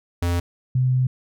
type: tone pair in turn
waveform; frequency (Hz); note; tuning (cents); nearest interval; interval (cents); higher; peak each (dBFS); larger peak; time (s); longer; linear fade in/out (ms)
square / sine; 86.8 / 128.08; F2 / C3; -10 / -37; perfect fifth; 673; second; -20 / -16; second; 0.22-0.4 / 0.75-1.07; second; 5
effects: none